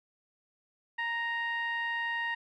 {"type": "tone with low-pass filter", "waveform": "15% pulse", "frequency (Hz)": 932.3, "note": "A#5", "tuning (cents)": 0, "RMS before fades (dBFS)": -33, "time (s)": [0.98, 2.35], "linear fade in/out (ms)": 10, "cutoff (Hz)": 2000, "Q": 2.5, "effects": []}